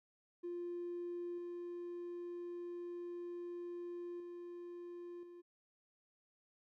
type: tone with level steps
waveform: triangle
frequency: 349.2 Hz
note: F4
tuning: in tune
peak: -37 / -40 / -44 / -50 dBFS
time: 0.43-5.42 s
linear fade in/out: 20 ms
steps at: 1.38 / 4.2 / 5.23 s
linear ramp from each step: 2 ms
effects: tanh soft clip ceiling -37 dBFS